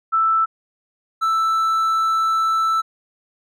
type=tone pair in turn; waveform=sine / triangle; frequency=1322 / 1322 Hz; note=E6 / E6; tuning=+5 / +5 cents; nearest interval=unison; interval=0 cents; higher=neither; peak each=-14 dBFS; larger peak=neither; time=0.12-0.46 / 1.21-2.82 s; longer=second; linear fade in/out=20 ms; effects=none